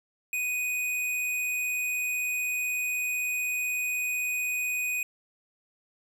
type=tone; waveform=square; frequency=2489 Hz; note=D#7; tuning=in tune; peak=-28 dBFS; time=0.33-5.03 s; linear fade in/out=2 ms; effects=none